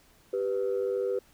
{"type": "tone pair together", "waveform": "sine", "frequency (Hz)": [392, 493.6], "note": ["G4", "B4"], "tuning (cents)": [0, -1], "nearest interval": "major third", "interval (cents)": 399, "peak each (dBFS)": -28, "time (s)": [0.33, 1.19], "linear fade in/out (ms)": 5, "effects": ["tanh soft clip ceiling -21 dBFS", "pink hiss -61 dBFS RMS until 1.33 s"]}